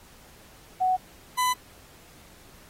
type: tone pair in turn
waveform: sine / 40% pulse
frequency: 743 / 1002.3 Hz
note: F#5 / B5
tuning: +7 / +25 cents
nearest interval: perfect fourth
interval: 518 cents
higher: second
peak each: -20 / -21 dBFS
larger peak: first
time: 0.8-0.97 / 1.37-1.54 s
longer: neither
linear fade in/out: 20 ms
effects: pink hiss -53 dBFS RMS until 2.69 s + AAC 48 kbps